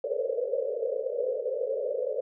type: band-pass noise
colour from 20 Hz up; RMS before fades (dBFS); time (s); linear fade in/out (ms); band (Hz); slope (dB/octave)
white; -30; 0.04-2.21; 2; 440 to 570; 96
effects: none